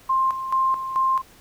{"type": "tone with tremolo", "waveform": "sine", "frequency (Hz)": 1055, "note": "C6", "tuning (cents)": 14, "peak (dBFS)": -17, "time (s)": [0.09, 1.22], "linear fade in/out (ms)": 10, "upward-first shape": "square", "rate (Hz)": 2.3, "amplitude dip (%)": 65, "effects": ["pink hiss -51 dBFS RMS until 1.4 s"]}